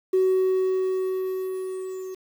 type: tone with level ramp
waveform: triangle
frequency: 375.1 Hz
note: F#4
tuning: 24 cents sharp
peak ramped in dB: -13 to -30 dBFS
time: 0.13-2.15 s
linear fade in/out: 10 ms
effects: tanh soft clip ceiling -14 dBFS + 8-bit